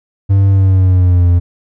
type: tone with pitch glide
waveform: triangle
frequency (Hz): 98 to 87.31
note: G2 to F2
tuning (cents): 0 to 0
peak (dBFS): -4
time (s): 0.29-1.4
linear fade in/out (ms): 20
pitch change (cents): -200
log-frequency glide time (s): 0.49-1.29
effects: none